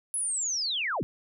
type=linear sweep; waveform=sine; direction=down; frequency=10600 to 73.8 Hz; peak=-27 dBFS; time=0.14-1.03 s; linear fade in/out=0 ms; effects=none